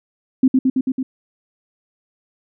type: tone with echo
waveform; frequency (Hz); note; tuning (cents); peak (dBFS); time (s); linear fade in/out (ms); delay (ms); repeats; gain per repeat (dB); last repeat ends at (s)
sine; 260.6; C4; -7; -8; 0.43-0.48; 5; 110; 5; -2; 1.03
effects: none